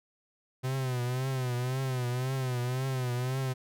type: tone with vibrato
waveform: 45% pulse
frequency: 127.7 Hz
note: C3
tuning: 42 cents flat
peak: -29 dBFS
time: 0.63-3.54 s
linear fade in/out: 20 ms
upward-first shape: triangle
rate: 1.9 Hz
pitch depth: 92 cents each way
effects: none